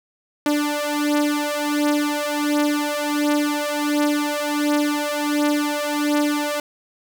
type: beating tone pair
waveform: sawtooth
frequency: 294 / 295.4 Hz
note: D4 / D4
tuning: +2 / +10 cents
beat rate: 1.4 Hz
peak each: -18 dBFS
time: 0.46-6.6 s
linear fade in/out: 2 ms
effects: none